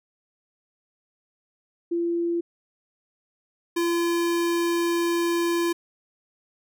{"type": "tone pair in turn", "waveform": ["sine", "square"], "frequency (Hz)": [341.3, 341.3], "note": ["F4", "F4"], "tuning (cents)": [-40, -40], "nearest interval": "unison", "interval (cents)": 0, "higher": "neither", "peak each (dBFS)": -22, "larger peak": "neither", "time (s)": [[1.91, 2.41], [3.76, 5.73]], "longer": "second", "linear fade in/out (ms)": 10, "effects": []}